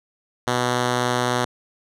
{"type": "tone", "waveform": "5% pulse", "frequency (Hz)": 123.47, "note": "B2", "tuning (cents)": 0, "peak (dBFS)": -8, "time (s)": [0.47, 1.45], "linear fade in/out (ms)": 5, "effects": ["low-pass 9000 Hz 12 dB/octave"]}